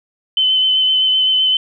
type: tone with vibrato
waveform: sine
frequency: 3048 Hz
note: G7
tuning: 49 cents flat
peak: -11 dBFS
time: 0.37-1.57 s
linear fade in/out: 2 ms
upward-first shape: sine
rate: 7.8 Hz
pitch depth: 16 cents each way
effects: none